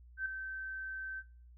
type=tone with ADSR envelope; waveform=sine; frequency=1546 Hz; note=G6; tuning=24 cents flat; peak=-31 dBFS; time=0.17-1.23 s; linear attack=87 ms; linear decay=5 ms; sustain=-8 dB; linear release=44 ms; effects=noise-tail reverb RT60 0.4 s tail -20 dB re dry + added 60 Hz sine -54 dBFS peak until 1.57 s